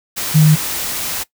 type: tone in noise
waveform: sine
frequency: 154.3 Hz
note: D#3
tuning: 14 cents flat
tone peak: -6 dBFS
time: 0.34-0.56 s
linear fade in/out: 20 ms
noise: white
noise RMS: -22 dBFS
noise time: 0.16-1.24 s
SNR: +13 dB
effects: noise-tail reverb RT60 0.1 s tail -19 dB re dry